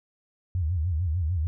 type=tone with vibrato; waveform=sine; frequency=84 Hz; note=E2; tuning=33 cents sharp; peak=-23 dBFS; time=0.55-1.47 s; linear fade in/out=0 ms; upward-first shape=sine; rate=6.7 Hz; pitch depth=190 cents each way; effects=none